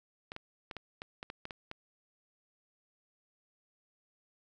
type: clicks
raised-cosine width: 0.3 ms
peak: -25 dBFS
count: 10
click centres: 0.319 / 0.364 / 0.712 / 0.767 / 1.019 / 1.229 / 1.301 / 1.454 / 1.508 / 1.714 s
effects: none